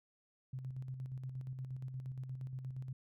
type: tone with tremolo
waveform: sine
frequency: 130 Hz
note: C3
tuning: 11 cents flat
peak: -39 dBFS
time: 0.53-2.93 s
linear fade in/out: 5 ms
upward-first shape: square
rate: 8.5 Hz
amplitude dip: 45%
effects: none